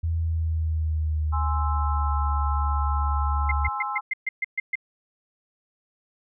sine tone with pitch glide, 82.41 to 72.16 Hz, E2 to D2, 0 to -30 cents, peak -22 dBFS, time 0.03-3.69 s, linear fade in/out 10 ms, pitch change -230 cents, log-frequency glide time 0.17-2.23 s
sine chord, Ab augmented, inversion none, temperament equal, 830.6 / 1046.5 / 1318.5 Hz, Ab5 / C6 / E6, 0 / 0 / 0 cents, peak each -31 dBFS, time 1.32-4.01 s, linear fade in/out 20 ms
sine tone bursts, 2093 Hz, C7, in tune, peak -22 dBFS, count 9, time 3.49-4.755 s, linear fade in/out 5 ms, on 25 ms, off 130 ms
effects none

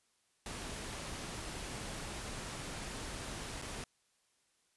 pink noise with dropouts, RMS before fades -43 dBFS, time 0.46-3.84 s, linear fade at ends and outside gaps 1 ms, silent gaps 3.616-3.622 s, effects white hiss -75 dBFS RMS until 4.76 s + resampled to 24000 Hz

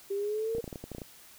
sine exponential sweep, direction up, 392 to 466.2 Hz, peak -29 dBFS, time 0.1-0.61 s, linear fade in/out 10 ms
clicks, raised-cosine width 2 ms, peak -26 dBFS, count 11, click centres 0.55 / 0.583 / 0.642 / 0.678 / 0.728 / 0.758 / 0.84 / 0.917 / 0.949 / 0.983 / 1.018 s
effects white hiss -54 dBFS RMS until 1.38 s

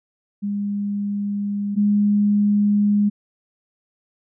sine tone pair in turn, 203.1 / 205.8 Hz, G#3 / G#3, -38 / -16 cents, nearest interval unison, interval 22 cents, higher second, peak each -21 / -14 dBFS, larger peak second, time 0.42-1.76 / 1.76-3.1 s, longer neither, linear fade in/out 20 ms, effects none

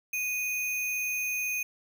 sine tone with sample-and-hold, 2482 Hz, D#7, 5 cents flat, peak -28 dBFS, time 0.13-1.63 s, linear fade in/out 5 ms, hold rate 8820 Hz, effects none

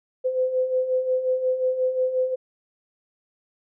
sine beating tone pair, 508 / 513.6 Hz, B4 / C5, +49 / -32 cents, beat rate 5.6 Hz, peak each -28 / -21 dBFS, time 0.24-2.36 s, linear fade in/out 20 ms, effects none

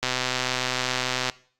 click train, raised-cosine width 0.2 ms, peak -7 dBFS, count 162, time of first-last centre 0.03-1.298 s, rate 127 Hz, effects noise-tail reverb RT60 0.5 s tail -21 dB re dry + AAC 64 kbps

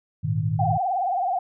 sine chord, Ab suspended second, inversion none, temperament equal, 103.83 / 116.54 / 155.56 Hz, Ab2 / Bb2 / Eb3, 0 / 0 / 0 cents, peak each -26 / -26 / -25 dBFS, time 0.23-0.78 s, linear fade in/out 20 ms
sine tone with vibrato, 743 Hz, F#5, 7 cents sharp, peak -21 dBFS, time 0.59-1.39 s, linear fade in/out 5 ms, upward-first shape triangle, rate 19 Hz, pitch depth 140 cents each way
effects none

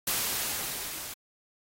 white noise with level ramp, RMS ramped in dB -27 to -40 dBFS, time 0.07-1.14 s, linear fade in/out 5 ms, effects AAC 48 kbps

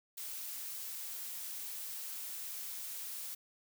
blue noise, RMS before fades -43 dBFS, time 0.17-3.35 s, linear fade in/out 10 ms, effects none

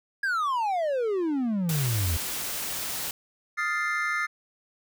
triangle exponential sweep, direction down, 1662 to 77.78 Hz, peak -22 dBFS, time 0.23-2.17 s, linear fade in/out 5 ms
white noise, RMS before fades -32 dBFS, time 1.69-3.11 s, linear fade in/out 2 ms
triangle chord, F dominant seventh, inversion third, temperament equal, 1244.5 / 1396.9 / 1760 / 2093 Hz, Eb6 / F6 / A6 / C7, 0 / 0 / 0 / 0 cents, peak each -30 / -30 / -29 / -28 dBFS, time 3.57-4.27 s, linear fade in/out 20 ms
effects none

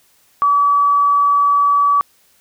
sine tone, 1145 Hz, D6, 44 cents flat, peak -10 dBFS, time 0.42-2.01 s, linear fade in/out 0 ms, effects white hiss -55 dBFS RMS until 2.4 s

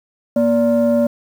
sine tone pair together, 237.4 / 579.2 Hz, A#3 / D5, +32 / -24 cents, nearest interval octave + minor third, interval 1544 cents, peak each -13 dBFS, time 0.36-1.07 s, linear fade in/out 5 ms, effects tanh soft clip ceiling -8 dBFS + 7-bit

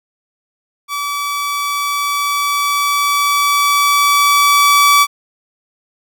sawtooth tone with level ramp, 1149 Hz, D6, 38 cents flat, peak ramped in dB -15 to -3 dBFS, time 0.88-5.07 s, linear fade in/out 50 ms, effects none

